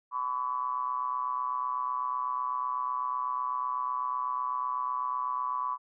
triangle ring-modulated tone, 64 Hz, C2, 38 cents flat, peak -24 dBFS, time 0.11-5.78 s, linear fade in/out 50 ms, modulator 1070 Hz, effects none

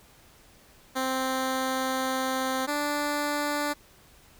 10% pulse tone pair in turn, 261.6 / 293 Hz, C4 / D4, 0 / -4 cents, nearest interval major second, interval 196 cents, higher second, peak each -18 dBFS, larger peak neither, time 0.95-2.67 / 2.67-3.74 s, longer first, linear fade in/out 20 ms, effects pink hiss -56 dBFS RMS until 4.39 s

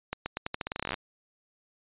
accelerating click train, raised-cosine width 0.3 ms, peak -15 dBFS, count 18, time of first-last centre 0.13-0.942 s, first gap 130 ms, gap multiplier 0.85, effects resampled to 8000 Hz

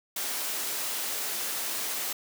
white high-pass noise, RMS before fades -32 dBFS, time 0.16-2.13 s, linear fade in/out 5 ms, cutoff 270 Hz, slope 12 dB/octave, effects none

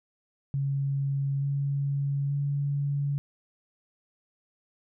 sine tone with pitch steps, 138.59 / 140.28 / 141.99 Hz, C#3 / C#3 / C#3, 0 / +21 / +42 cents, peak -25 dBFS, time 0.54-3.18 s, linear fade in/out 0 ms, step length 880 ms, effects none

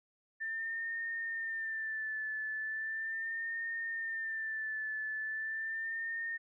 sine tone with vibrato, 1785 Hz, A6, 24 cents sharp, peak -35 dBFS, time 0.4-6.38 s, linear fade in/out 20 ms, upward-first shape sine, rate 0.38 Hz, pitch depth 44 cents each way, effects none

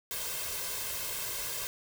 white noise with comb filter, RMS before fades -36 dBFS, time 0.11-1.67 s, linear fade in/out 0 ms, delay 1.9 ms, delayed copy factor +0.7, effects none

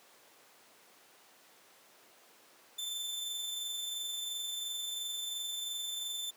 sawtooth tone with amplitude modulation, 3542 Hz, A7, 11 cents sharp, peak -32 dBFS, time 2.78-6.31 s, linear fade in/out 10 ms, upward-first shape sine, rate 22.9 Hz, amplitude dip 30%, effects pink hiss -60 dBFS RMS until 6.36 s + high-pass 400 Hz 12 dB/octave

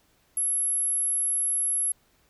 sine tone, 11175 Hz, F9, in tune, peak -23 dBFS, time 0.37-1.92 s, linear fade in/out 2 ms, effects pink hiss -65 dBFS RMS until 2.29 s

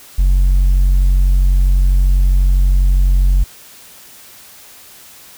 triangle tone with hard clipping, 46.12 Hz, F#1, 5 cents flat, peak -7 dBFS, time 0.18-3.44 s, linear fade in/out 10 ms, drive 1 dB, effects white hiss -40 dBFS RMS until 5.37 s

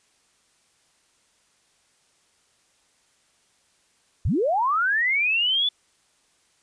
sine linear sweep, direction up, 50 to 3494 Hz, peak -19 dBFS, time 4.25-5.69 s, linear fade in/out 5 ms, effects white hiss -64 dBFS RMS until 6.62 s + resampled to 22050 Hz

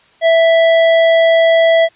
sine tone with hard clipping, 659.3 Hz, E5, in tune, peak -9 dBFS, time 0.21-1.89 s, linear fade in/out 50 ms, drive 15 dB, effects white hiss -49 dBFS RMS until 1.95 s + resampled to 8000 Hz

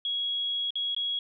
sine tone with dropouts, 3322 Hz, G#7, in tune, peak -27 dBFS, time 0.05-1.19 s, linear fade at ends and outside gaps 2 ms, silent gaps 0.706-0.755 / 0.948-0.964 s, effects none

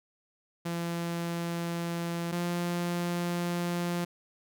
sawtooth tone pair in turn, 170.2 / 173.98 Hz, F3 / F3, -44 / -6 cents, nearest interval unison, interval 38 cents, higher second, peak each -27 / -25 dBFS, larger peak second, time 0.65-2.32 / 2.32-4.05 s, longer second, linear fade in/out 10 ms, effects none

